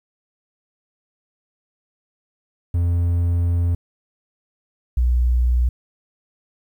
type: tone pair in turn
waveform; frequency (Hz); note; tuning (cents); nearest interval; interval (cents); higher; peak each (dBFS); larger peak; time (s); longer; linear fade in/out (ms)
triangle / sine; 86.3 / 61.02; F2 / B1; -20 / -20; tritone; 600; first; -14; neither; 2.74-3.75 / 4.97-5.69; first; 5
effects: 9-bit